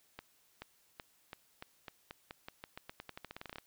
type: accelerating click train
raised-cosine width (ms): 0.3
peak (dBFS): -28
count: 24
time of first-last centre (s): 0.19-3.584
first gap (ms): 430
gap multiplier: 0.88
effects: white hiss -70 dBFS RMS until 3.66 s